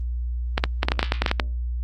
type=clicks; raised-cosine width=0.3 ms; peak=-3 dBFS; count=12; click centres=0.579 / 0.639 / 0.831 / 0.885 / 0.919 / 0.993 / 1.029 / 1.121 / 1.22 / 1.262 / 1.314 / 1.398 s; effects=added 60 Hz sine -24 dBFS peak until 1.83 s + Opus 24 kbps